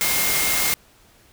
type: tone in noise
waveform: sine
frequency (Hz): 2128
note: C7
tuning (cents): +29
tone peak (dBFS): -27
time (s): 0.01-0.74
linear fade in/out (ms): 0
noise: white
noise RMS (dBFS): -21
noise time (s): 0.01-0.74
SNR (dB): -9
effects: pink hiss -54 dBFS RMS until 1.32 s